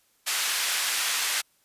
pink band-pass noise, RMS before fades -27 dBFS, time 0.26-1.42 s, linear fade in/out 20 ms, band 1700 to 13000 Hz, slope 12 dB/octave, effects white hiss -66 dBFS RMS until 1.64 s + resampled to 32000 Hz

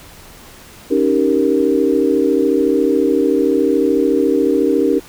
sine chord, Eb dominant seventh, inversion third, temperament equal, 277.2 / 311.1 / 392 / 466.2 Hz, Db4 / Eb4 / G4 / Bb4, 0 / 0 / 0 / 0 cents, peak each -17 dBFS, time 0.9-5 s, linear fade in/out 20 ms, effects pink hiss -40 dBFS RMS until 5.08 s

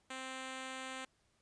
5% pulse tone, 261.6 Hz, C4, in tune, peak -31 dBFS, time 0.1-1.05 s, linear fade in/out 5 ms, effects pink hiss -75 dBFS RMS until 1.41 s + resampled to 22050 Hz

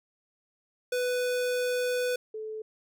square / sine tone pair in turn, 496.4 / 434.8 Hz, B4 / A4, +9 / -21 cents, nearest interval major second, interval 230 cents, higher first, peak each -27 / -34 dBFS, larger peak first, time 0.92-2.16 / 2.34-2.62 s, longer first, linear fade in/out 5 ms, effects none

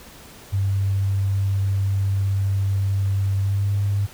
sine tone with pitch glide, 98 to 100.41 Hz, G2 to G2, 0 to +42 cents, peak -18 dBFS, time 0.52-4.07 s, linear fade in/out 20 ms, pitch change +42 cents, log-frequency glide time 3.41-3.69 s, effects pink hiss -44 dBFS RMS until 4.13 s

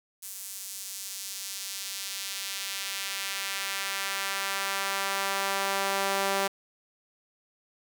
sawtooth tone with high-pass filter sweep, 196 Hz, G3, in tune, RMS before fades -32 dBFS, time 0.22-6.48 s, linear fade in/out 10 ms, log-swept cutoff 8600 to 570 Hz, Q 0.85, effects 8-bit

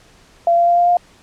sine tone with pitch steps, 684 / 689.2 / 694.3 / 699.6 / 704.9 Hz, F5 / F5 / F5 / F5 / F5, -36 / -23 / -10 / +3 / +16 cents, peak -10 dBFS, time 0.47-0.97 s, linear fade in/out 2 ms, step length 100 ms, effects pink hiss -49 dBFS RMS until 1.22 s + low-pass 8000 Hz 12 dB/octave

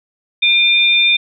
sine tone pair together, 2404 / 3597 Hz, D7 / A7, +40 / +37 cents, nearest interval perfect fifth, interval 697 cents, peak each -12 dBFS, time 0.42-1.17 s, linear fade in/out 10 ms, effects none

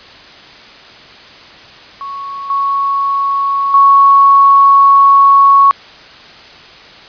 sine tone with level steps, 1108.7 Hz, C#6, in tune, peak -21 / -11 / -3 dBFS, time 2.01-5.71 s, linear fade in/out 0 ms, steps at 2.5 / 3.74 s, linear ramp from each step 2 ms, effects white hiss -36 dBFS RMS until 7.08 s + resampled to 11025 Hz

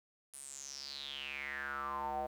square tone with band-pass filter sweep, 69.3 Hz, C#2, in tune, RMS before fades -42 dBFS, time 0.33-2.27 s, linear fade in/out 10 ms, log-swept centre 9900 to 670 Hz, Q 8.5, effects 11-bit

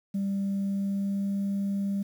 sine tone with pitch glide, 197.1 to 198.47 Hz, G3 to G3, +10 to +22 cents, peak -24 dBFS, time 0.14-2.03 s, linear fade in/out 10 ms, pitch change +12 cents, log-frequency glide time 0.64-1.31 s, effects tanh soft clip ceiling -24 dBFS + 9-bit

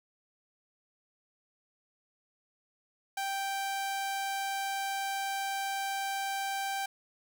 sawtooth tone, 784 Hz, G5, in tune, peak -28 dBFS, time 3.17-6.86 s, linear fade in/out 5 ms, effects 9-bit

